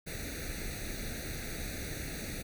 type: noise with comb filter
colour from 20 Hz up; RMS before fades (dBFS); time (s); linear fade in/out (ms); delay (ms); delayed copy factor
pink; -39; 0.06-2.43; 20; 0.48; +1
effects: none